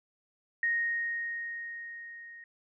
sine tone with level ramp, 1864.7 Hz, A#6, in tune, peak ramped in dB -25 to -46 dBFS, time 0.63-2.44 s, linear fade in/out 2 ms, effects none

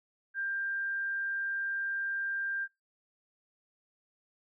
sine tone, 1590 Hz, G6, 24 cents sharp, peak -31 dBFS, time 0.34-2.68 s, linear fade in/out 50 ms, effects noise-tail reverb RT60 0.2 s tail -24 dB re dry

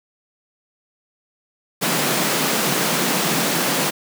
pink high-pass noise, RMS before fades -20 dBFS, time 1.81-3.91 s, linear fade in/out 20 ms, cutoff 140 Hz, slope 96 dB/octave, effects none

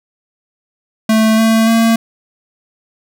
square tone with pitch steps, 220 / 223.6 / 227.2 Hz, A3 / A3 / A#3, 0 / +28 / -44 cents, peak -9 dBFS, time 1.09-1.96 s, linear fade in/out 5 ms, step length 290 ms, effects none

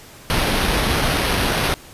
pink noise with sample-and-hold, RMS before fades -19 dBFS, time 0.3-1.74 s, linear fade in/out 0 ms, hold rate 7350 Hz, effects pink hiss -42 dBFS RMS until 1.93 s + resampled to 32000 Hz

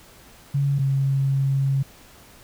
sine tone pair in turn, 140.2 / 136.37 Hz, C#3 / C#3, +20 / -28 cents, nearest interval unison, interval 48 cents, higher first, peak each -18 / -18 dBFS, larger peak neither, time 0.54-0.79 / 0.79-1.83 s, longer second, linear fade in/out 10 ms, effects pink hiss -49 dBFS RMS until 2.43 s

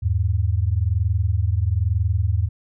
sine tone pair together, 81.83 / 102.9 Hz, E2 / G#2, -12 / -16 cents, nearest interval major third, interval 396 cents, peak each -20 dBFS, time 0.02-2.49 s, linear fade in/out 20 ms, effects none

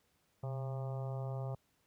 harmonic tone with a mistuned harmonic, 134.5 Hz, C3, 48 cents sharp, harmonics 1 / 3 / 4 / 5 / 6 / 7 / 8 / 9, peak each -37 / -50 / -48 / -49 / -53 / -57 / -59 / -58 dBFS, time 0.43-1.55 s, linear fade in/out 5 ms, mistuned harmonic 1, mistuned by -79 cents, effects pink hiss -75 dBFS RMS until 1.86 s + high-pass 60 Hz 12 dB/octave

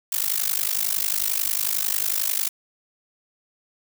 blue noise with amplitude modulation, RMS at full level -20 dBFS, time 0.12-2.49 s, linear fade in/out 5 ms, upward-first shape sine, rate 51.1 Hz, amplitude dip 95%, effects none

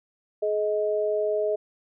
sine tone pair together, 423.6 / 629 Hz, G#4 / D#5, +34 / +19 cents, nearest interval perfect fifth, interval 685 cents, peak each -25 dBFS, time 0.42-1.56 s, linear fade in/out 10 ms, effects none

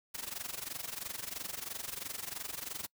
white noise with amplitude modulation, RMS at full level -38 dBFS, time 0.14-2.87 s, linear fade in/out 10 ms, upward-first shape sine, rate 23 Hz, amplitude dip 85%, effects noise-tail reverb RT60 0.1 s tail -26 dB re dry

